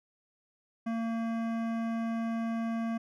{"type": "tone with hard clipping", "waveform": "sine", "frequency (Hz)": 228.1, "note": "A#3", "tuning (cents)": -37, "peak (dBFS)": -32, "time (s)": [0.86, 2.98], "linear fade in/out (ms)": 10, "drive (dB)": 15, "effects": []}